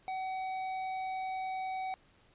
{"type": "tone with hard clipping", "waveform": "sine", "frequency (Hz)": 755, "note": "F#5", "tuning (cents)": 35, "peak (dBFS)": -36, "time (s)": [0.08, 1.94], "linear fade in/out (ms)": 0, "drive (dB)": 8, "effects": ["pink hiss -65 dBFS RMS until 2.34 s", "resampled to 8000 Hz"]}